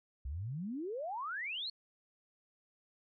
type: exponential sweep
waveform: sine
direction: up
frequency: 60.5 to 4435 Hz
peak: -37 dBFS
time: 0.25-1.7 s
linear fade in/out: 5 ms
effects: none